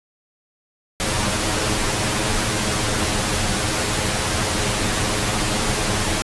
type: noise with comb filter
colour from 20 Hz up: pink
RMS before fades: -21 dBFS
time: 1-6.22 s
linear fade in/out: 0 ms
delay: 9.5 ms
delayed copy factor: +0.65
effects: resampled to 24000 Hz